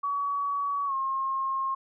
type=tone with pitch glide; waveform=sine; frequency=1132 to 1072.2 Hz; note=C#6 to C6; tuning=+36 to +42 cents; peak=-26 dBFS; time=0.03-1.75 s; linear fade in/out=10 ms; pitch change=-94 cents; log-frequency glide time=0.86-0.94 s; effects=none